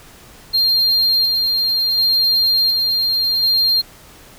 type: tone with tremolo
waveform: triangle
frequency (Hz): 4197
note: C8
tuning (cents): +5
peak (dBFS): -11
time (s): 0.53-3.82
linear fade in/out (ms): 20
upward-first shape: square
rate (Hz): 0.69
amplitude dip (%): 25
effects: pink hiss -43 dBFS RMS until 4.38 s